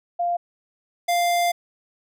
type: tone pair in turn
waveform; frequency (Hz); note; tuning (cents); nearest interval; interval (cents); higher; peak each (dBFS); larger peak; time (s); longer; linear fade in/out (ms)
sine / square; 697 / 697; F5 / F5; -4 / -4; unison; 0; neither; -20 / -19; second; 0.19-0.37 / 1.08-1.52; second; 10
effects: none